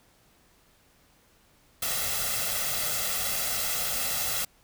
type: noise with comb filter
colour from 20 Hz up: white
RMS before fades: -29 dBFS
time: 1.82-4.45 s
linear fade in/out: 5 ms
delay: 1.5 ms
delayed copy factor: +0.7
effects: pink hiss -62 dBFS RMS until 4.63 s